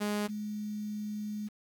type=tone pair in turn; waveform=sawtooth / sine; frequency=207.7 / 210.2 Hz; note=G#3 / G#3; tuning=0 / +21 cents; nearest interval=unison; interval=21 cents; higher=second; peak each=-26 / -34 dBFS; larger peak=first; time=0-0.28 / 0.28-1.49 s; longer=second; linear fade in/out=20 ms; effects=9-bit